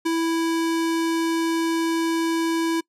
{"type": "tone with ADSR envelope", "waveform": "square", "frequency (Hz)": 329.6, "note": "E4", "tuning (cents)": 0, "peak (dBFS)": -19, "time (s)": [0.05, 2.81], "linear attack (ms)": 14, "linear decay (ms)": 10, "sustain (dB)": -2, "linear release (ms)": 13, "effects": ["noise-tail reverb RT60 0.1 s tail -24 dB re dry", "low-pass 12000 Hz 12 dB/octave"]}